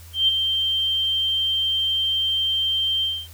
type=tone with ADSR envelope; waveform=sine; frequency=3144 Hz; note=G7; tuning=4 cents sharp; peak=-13 dBFS; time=0.13-3.28 s; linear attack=150 ms; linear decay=18 ms; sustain=-6 dB; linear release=250 ms; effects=added 83 Hz sine -41 dBFS peak until 3.33 s + white hiss -48 dBFS RMS until 3.33 s